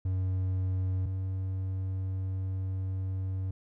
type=tone pair in turn; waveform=triangle; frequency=93.4 / 94.59 Hz; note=F#2 / F#2; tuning=+17 / +39 cents; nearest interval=unison; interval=22 cents; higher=second; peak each=-25 / -28 dBFS; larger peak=first; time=0.05-1.06 / 1.06-3.51 s; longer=second; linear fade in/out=5 ms; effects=none